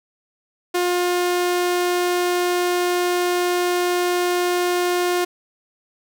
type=tone; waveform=sawtooth; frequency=355.6 Hz; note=F4; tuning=31 cents sharp; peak=-14 dBFS; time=0.74-5.25 s; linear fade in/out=10 ms; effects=none